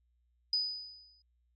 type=tone with exponential decay; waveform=sine; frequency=4978 Hz; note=D#8; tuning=in tune; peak=-26 dBFS; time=0.53-1.22 s; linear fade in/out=2 ms; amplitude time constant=150 ms; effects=added 60 Hz sine -70 dBFS peak until 1.55 s + AAC 64 kbps